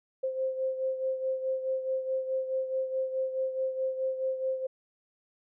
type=beating tone pair; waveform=sine; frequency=523.3 / 528 Hz; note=C5 / C5; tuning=0 / +16 cents; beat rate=4.7 Hz; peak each=-29 / -36 dBFS; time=0.23-4.67 s; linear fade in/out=10 ms; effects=none